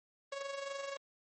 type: tone with amplitude modulation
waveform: sawtooth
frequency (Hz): 554.4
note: C#5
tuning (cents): 0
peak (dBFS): -33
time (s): 0.32-0.97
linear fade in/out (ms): 5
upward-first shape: sine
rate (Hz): 23.4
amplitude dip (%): 55
effects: MP3 32 kbps